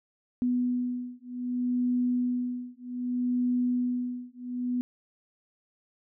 sine beating tone pair, 246.9 / 247.54 Hz, B3 / B3, 0 / +4 cents, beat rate 0.64 Hz, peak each -29 dBFS, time 0.42-4.81 s, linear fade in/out 0 ms, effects none

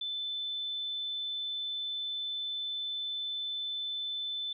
sine tone, 3520 Hz, A7, in tune, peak -33 dBFS, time 0.01-4.53 s, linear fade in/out 5 ms, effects none

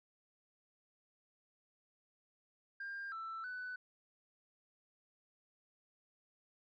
sine tone with pitch steps, 1600 / 1329 / 1496 Hz, G6 / E6 / F#6, +35 / +14 / +19 cents, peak -40 dBFS, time 2.8-3.76 s, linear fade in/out 5 ms, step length 320 ms, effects tanh soft clip ceiling -39 dBFS

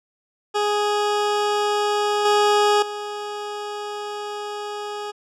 20% pulse tone with level steps, 415.3 Hz, G#4, in tune, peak -14 / -10 / -23 dBFS, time 0.54-5.12 s, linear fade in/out 20 ms, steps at 2.25 / 2.82 s, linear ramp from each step 5 ms, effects low-pass 7000 Hz 12 dB/octave

